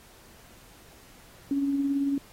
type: tone with tremolo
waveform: sine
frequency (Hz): 279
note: C#4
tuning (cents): +11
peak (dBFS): -22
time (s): 1.51-2.18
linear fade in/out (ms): 2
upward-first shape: sine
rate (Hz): 18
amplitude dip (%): 35
effects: pink hiss -54 dBFS RMS until 2.32 s + AAC 48 kbps